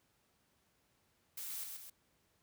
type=noise with echo; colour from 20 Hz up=blue; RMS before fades=-44 dBFS; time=1.37-1.64 s; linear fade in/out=5 ms; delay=130 ms; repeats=2; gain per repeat=-4 dB; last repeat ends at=1.9 s; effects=pink hiss -75 dBFS RMS until 2.42 s + high-pass 60 Hz 12 dB/octave